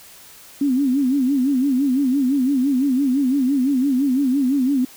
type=tone with vibrato; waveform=sine; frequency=267.4 Hz; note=C4; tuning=38 cents sharp; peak=-15 dBFS; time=0.61-4.85 s; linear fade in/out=5 ms; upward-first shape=sine; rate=5.9 Hz; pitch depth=130 cents each way; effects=white hiss -44 dBFS RMS until 4.96 s